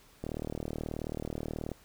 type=click train; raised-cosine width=2 ms; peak=-22 dBFS; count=58; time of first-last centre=0.24-1.717 s; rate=38.6 Hz; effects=pink hiss -60 dBFS RMS until 1.84 s